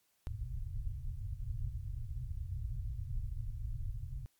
pink low-pass noise, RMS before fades -39 dBFS, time 0.27-4.26 s, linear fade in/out 0 ms, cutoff 130 Hz, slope 96 dB/octave, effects white hiss -75 dBFS RMS until 4.39 s + MP3 96 kbps

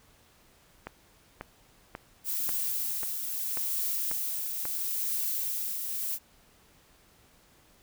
click train, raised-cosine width 0.5 ms, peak -22 dBFS, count 8, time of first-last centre 0.87-4.654 s, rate 1.85 Hz
violet noise with tremolo, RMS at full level -30 dBFS, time 2.24-6.19 s, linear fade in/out 50 ms, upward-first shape triangle, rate 0.77 Hz, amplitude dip 40%
effects pink hiss -61 dBFS RMS until 7.82 s

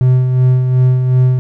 triangle tone with tremolo, 127.6 Hz, C3, 43 cents flat, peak -4 dBFS, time 0.01-1.39 s, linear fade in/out 0 ms, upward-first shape sine, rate 2.7 Hz, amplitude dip 45%, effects none

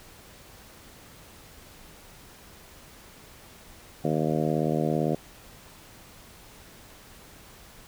harmonic tone, 77.78 Hz, D#2, in tune, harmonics 2 / 3 / 4 / 5 / 6 / 7 / 8 / 9, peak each -28 / -30 / -31 / -32 / -33 / -33 / -34 / -35 dBFS, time 4.04-5.15 s, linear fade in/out 5 ms, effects pink hiss -50 dBFS RMS until 7.87 s

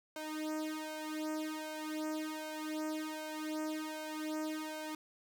sawtooth tone with flanger, 309.9 Hz, D#4, 7 cents flat, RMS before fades -40 dBFS, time 0.16-4.95 s, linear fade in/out 2 ms, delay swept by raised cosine 1.9 to 3.1 ms, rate 1.3 Hz, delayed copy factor +1, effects none

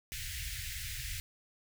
pink band-stop noise, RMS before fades -40 dBFS, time 0.12-1.2 s, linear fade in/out 0 ms, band 120 to 1700 Hz, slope 48 dB/octave, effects none

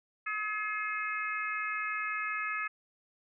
harmonic tone, 425.3 Hz, G#4, 41 cents sharp, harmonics 3 / 4 / 5 / 6, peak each -36 / -37 / -38 / -39 dBFS, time 0.26-2.68 s, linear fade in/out 10 ms, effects none

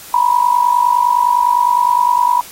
sine tone with amplitude modulation, 971 Hz, B5, 30 cents flat, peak -6 dBFS, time 0.14-2.41 s, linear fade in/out 2 ms, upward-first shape sine, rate 49.8 Hz, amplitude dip 80%, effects white hiss -35 dBFS RMS until 2.51 s + AAC 48 kbps

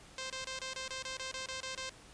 5% pulse tone bursts, 523.3 Hz, C5, in tune, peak -27 dBFS, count 12, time 0.18-1.895 s, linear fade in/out 2 ms, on 120 ms, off 25 ms, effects pink hiss -56 dBFS RMS until 2.13 s + resampled to 22050 Hz

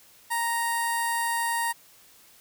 15% pulse tone with notch filter, 932.3 Hz, A#5, in tune, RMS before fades -27 dBFS, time 0.3-1.73 s, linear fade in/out 20 ms, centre 3200 Hz, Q 0.71, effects white hiss -55 dBFS RMS until 2.4 s

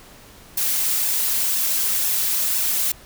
blue noise with flanger, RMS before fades -21 dBFS, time 0.57-2.92 s, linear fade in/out 5 ms, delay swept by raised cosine 1.1 to 5.8 ms, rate 2 Hz, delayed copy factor +0.5, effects pink hiss -46 dBFS RMS until 3.05 s

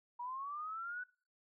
sine linear sweep, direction up, 951 to 1500 Hz, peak -40 dBFS, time 0.19-1.04 s, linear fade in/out 10 ms, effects noise-tail reverb RT60 0.4 s tail -23 dB re dry

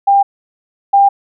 sine tone pair in turn, 797 / 797 Hz, G5 / G5, +28 / +28 cents, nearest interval unison, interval 0 cents, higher neither, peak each -6 / -5 dBFS, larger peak second, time 0.07-0.23 / 0.93-1.09 s, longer neither, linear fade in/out 10 ms, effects none

